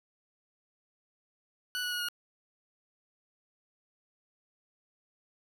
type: tone with pitch steps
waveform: 20% pulse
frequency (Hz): 1480 / 1465.5 / 1451.2 / 1437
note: F#6 / F#6 / F#6 / F6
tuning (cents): 0 / -17 / -34 / +49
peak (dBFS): -27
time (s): 1.75-2.086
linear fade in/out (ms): 0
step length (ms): 84
effects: none